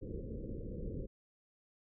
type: low-pass noise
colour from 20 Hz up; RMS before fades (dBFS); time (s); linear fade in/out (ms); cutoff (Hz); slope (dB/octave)
pink; -42; 0.01-1.07; 20; 540; 96
effects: none